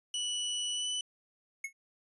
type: tone with pitch glide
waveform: sawtooth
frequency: 2954 to 2987 Hz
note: F#7 to F#7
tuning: -3 to +16 cents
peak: -29 dBFS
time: 0.14-1.01 s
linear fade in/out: 2 ms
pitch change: +19 cents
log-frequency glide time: 0.72-0.88 s
type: tone with exponential decay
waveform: square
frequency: 2186 Hz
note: C#7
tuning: 25 cents flat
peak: -32 dBFS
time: 1.64-1.73 s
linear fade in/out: 5 ms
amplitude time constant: 19 ms
effects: resampled to 24000 Hz